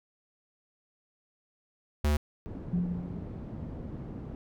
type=tone; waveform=square; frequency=74.3 Hz; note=D2; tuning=21 cents sharp; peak=-24 dBFS; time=2.04-2.17 s; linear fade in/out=5 ms
type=low-pass noise; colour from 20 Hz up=white; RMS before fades=-40 dBFS; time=2.46-4.35 s; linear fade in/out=0 ms; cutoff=220 Hz; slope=12 dB/octave
type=tone with exponential decay; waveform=sine; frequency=176.2 Hz; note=F3; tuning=16 cents sharp; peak=-24 dBFS; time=2.73-3.65 s; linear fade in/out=5 ms; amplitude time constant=200 ms
effects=none